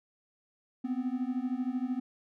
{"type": "beating tone pair", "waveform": "triangle", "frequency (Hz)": [246.9, 259.9], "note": ["B3", "C4"], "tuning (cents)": [0, -11], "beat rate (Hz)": 13, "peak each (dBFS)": -31, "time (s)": [0.84, 2], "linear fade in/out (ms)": 10, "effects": []}